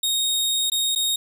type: tone with dropouts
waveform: sawtooth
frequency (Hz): 3729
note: A#7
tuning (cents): 0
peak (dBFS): -17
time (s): 0.03-1.16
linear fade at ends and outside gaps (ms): 5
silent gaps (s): 0.7-0.718 / 0.951-0.958
effects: none